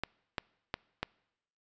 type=clicks; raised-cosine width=0.3 ms; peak=-16 dBFS; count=4; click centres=0.036 / 0.382 / 0.741 / 1.03 s; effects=noise-tail reverb RT60 0.9 s tail -25 dB re dry + resampled to 16000 Hz